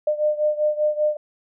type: beating tone pair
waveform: sine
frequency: 602 / 607.1 Hz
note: D5 / D#5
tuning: +43 / -43 cents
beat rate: 5.1 Hz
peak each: -20 / -23 dBFS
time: 0.07-1.17 s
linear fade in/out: 5 ms
effects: none